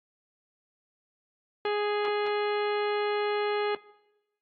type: harmonic tone with a mistuned harmonic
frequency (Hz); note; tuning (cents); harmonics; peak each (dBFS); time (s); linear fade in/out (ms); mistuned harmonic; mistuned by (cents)
415.3; G#4; 0; 1 / 2 / 3 / 4 / 5 / 6 / 7 / 8 / 10; -27 / -33 / -37 / -39 / -41 / -43 / -44 / -45 / -47; 1.65-3.75; 2; 8; +25
effects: noise-tail reverb RT60 1.0 s tail -21 dB re dry + AAC 48 kbps